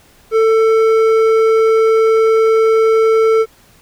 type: tone with hard clipping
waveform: triangle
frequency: 444.9 Hz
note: A4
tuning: 19 cents sharp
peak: -10 dBFS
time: 0.31-3.46 s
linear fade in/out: 50 ms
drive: 12 dB
effects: pink hiss -48 dBFS RMS until 3.81 s